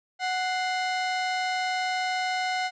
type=tone pair together; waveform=35% pulse; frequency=740 / 2093 Hz; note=F#5 / C7; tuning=0 / 0 cents; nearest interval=octave + tritone; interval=1800 cents; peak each=-25 / -30 dBFS; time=0.19-2.71 s; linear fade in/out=50 ms; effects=resampled to 16000 Hz